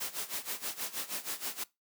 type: noise with tremolo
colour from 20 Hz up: white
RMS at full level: -35 dBFS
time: 0-1.64 s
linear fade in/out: 10 ms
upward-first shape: sine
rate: 6.3 Hz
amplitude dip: 85%
effects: noise-tail reverb RT60 0.2 s tail -21 dB re dry + high-pass 200 Hz 12 dB/octave